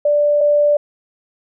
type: tone pair in turn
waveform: sine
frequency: 587.3 / 587.3 Hz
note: D5 / D5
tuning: 0 / 0 cents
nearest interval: unison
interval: 0 cents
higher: neither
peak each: -11 / -10 dBFS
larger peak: second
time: 0.05-0.41 / 0.41-0.77 s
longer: neither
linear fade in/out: 5 ms
effects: none